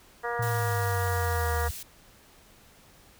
harmonic tone, 237.5 Hz, A#3, 33 cents sharp, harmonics 2 / 3 / 4 / 5 / 6 / 7 / 8, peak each -33 / -35 / -36 / -37 / -38 / -38 / -39 dBFS, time 0.23-1.69 s, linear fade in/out 20 ms
sine exponential sweep, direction down, 116.54 to 74.5 Hz, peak -27 dBFS, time 0.39-1.71 s, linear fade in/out 5 ms
white high-pass noise, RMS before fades -40 dBFS, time 0.42-1.83 s, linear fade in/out 5 ms, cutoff 2900 Hz, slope 12 dB/octave
effects pink hiss -56 dBFS RMS until 3.19 s

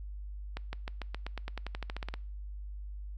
accelerating click train, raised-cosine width 0.3 ms, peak -22 dBFS, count 17, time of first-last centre 0.57-2.14 s, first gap 160 ms, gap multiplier 0.93, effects noise-tail reverb RT60 0.5 s tail -24 dB re dry + added 50 Hz sine -39 dBFS peak until 3.17 s

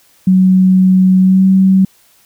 sine tone with pitch glide, 186.6 to 190.3 Hz, F#3 to F#3, +15 to +49 cents, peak -5 dBFS, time 0.27-1.85 s, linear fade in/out 5 ms, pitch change +34 cents, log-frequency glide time 1.2-1.45 s, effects white hiss -50 dBFS RMS until 2.25 s

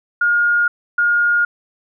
sine tone pair in turn, 1424 / 1424 Hz, F6 / F6, +33 / +33 cents, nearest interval unison, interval 0 cents, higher neither, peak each -12 dBFS, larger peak neither, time 0.21-0.68 / 0.98-1.45 s, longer neither, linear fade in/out 5 ms, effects none

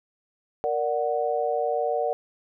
sine chord, Bb augmented, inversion none, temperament equal, 466.2 / 587.3 / 740 Hz, Bb4 / D5 / F#5, 0 / 0 / 0 cents, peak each -27 dBFS, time 0.64-2.13 s, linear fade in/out 0 ms, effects none

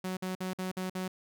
sawtooth tone bursts, 185.6 Hz, F#3, 6 cents sharp, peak -29 dBFS, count 6, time 0.04-1.08 s, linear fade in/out 5 ms, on 130 ms, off 52 ms, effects none

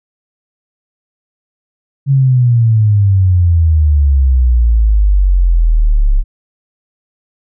sine exponential sweep, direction down, 140 to 33.5 Hz, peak -6 dBFS, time 2.06-6.24 s, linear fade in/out 50 ms, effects none

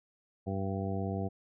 harmonic tone, 97 Hz, G2, 18 cents flat, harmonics 1 / 2 / 3 / 4 / 5 / 7 / 8, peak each -35 / -36 / -42 / -41 / -42 / -41 / -46 dBFS, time 0.46-1.29 s, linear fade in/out 20 ms, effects none

